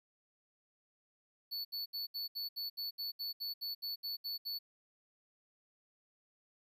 square tone bursts, 4449 Hz, C#8, 5 cents sharp, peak -38 dBFS, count 15, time 1.51-4.59 s, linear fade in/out 20 ms, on 140 ms, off 70 ms, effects 13-bit

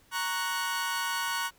sawtooth chord, F# major, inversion first, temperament equal, 932.3 / 1108.7 / 1480 Hz, A#5 / C#6 / F#6, 0 / 0 / 0 cents, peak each -30 / -31 / -29 dBFS, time 0.11-1.51 s, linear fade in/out 50 ms, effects pink hiss -62 dBFS RMS until 1.58 s

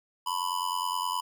square tone with amplitude modulation, 996 Hz, B5, 14 cents sharp, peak -25 dBFS, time 0.26-1.21 s, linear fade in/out 10 ms, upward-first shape sine, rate 89.7 Hz, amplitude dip 90%, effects none

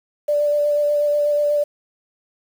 sine tone with vibrato, 587.3 Hz, D5, in tune, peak -15 dBFS, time 0.28-1.64 s, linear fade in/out 10 ms, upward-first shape sine, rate 8.2 Hz, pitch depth 13 cents each way, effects 7-bit

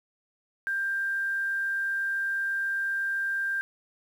sine tone with quantisation, 1587 Hz, G6, 21 cents sharp, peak -26 dBFS, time 0.67-3.61 s, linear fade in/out 0 ms, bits 9, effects none

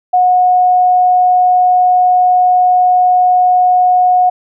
sine tone, 728 Hz, F#5, 28 cents flat, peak -6 dBFS, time 0.13-4.3 s, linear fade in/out 10 ms, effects none

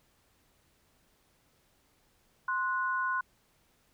sine tone pair together, 1046.5 / 1470.1 Hz, C6 / F#6, 0 / -12 cents, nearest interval tritone, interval 588 cents, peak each -31 / -31 dBFS, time 2.48-3.21 s, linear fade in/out 5 ms, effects pink hiss -69 dBFS RMS until 3.93 s

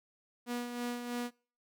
sawtooth tone with tremolo, 242 Hz, B3, 35 cents flat, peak -30 dBFS, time 0.46-1.31 s, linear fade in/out 50 ms, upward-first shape sine, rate 3.1 Hz, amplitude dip 50%, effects noise-tail reverb RT60 0.4 s tail -24 dB re dry

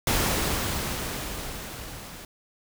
pink noise with level ramp, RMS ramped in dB -23 to -42 dBFS, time 0.07-2.25 s, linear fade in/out 2 ms, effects none

